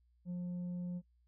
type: tone with tanh clipping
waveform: sine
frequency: 177.5 Hz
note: F3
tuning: 28 cents sharp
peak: -38 dBFS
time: 0.25-1.02 s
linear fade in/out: 50 ms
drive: 3 dB
effects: noise-tail reverb RT60 0.1 s tail -26 dB re dry + added 60 Hz sine -68 dBFS peak until 1.27 s